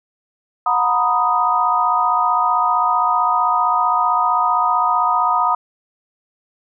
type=chord; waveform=sine; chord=B major seventh; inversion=second; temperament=equal with one note detuned; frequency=726.9 / 932.3 / 987.8 / 1244.5 Hz; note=F#5 / A#5 / B5 / D#6; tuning=-31 / 0 / 0 / 0 cents; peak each=-21 / -20 / -20 / -17 dBFS; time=0.66-5.55 s; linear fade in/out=5 ms; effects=none